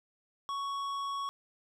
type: tone with tanh clipping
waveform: sine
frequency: 1113 Hz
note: C#6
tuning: 7 cents sharp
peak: -35 dBFS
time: 0.49-1.29 s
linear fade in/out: 0 ms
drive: 12 dB
effects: none